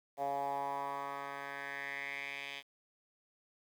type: tone with band-pass filter sweep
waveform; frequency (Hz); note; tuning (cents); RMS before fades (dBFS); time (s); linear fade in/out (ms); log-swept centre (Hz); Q
10% pulse; 140; C#3; +18; -40; 0.17-2.63; 50; 690 to 2900; 4.1
effects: 10-bit